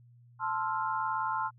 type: chord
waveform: sine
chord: F major seventh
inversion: first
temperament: equal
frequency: 880 / 1046.5 / 1318.5 / 1396.9 Hz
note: A5 / C6 / E6 / F6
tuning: 0 / 0 / 0 / 0 cents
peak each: -33 / -33 / -38 / -37 dBFS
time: 0.39-1.51 s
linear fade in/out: 50 ms
effects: added 120 Hz sine -55 dBFS peak until 1.58 s